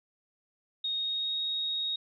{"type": "tone with pitch glide", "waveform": "sine", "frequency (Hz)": [3725, 3757], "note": ["A#7", "A#7"], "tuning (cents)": [-2, 13], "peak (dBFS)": -29, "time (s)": [0.84, 1.96], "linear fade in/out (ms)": 5, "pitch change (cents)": 15, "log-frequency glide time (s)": [0.95, 1.4], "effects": []}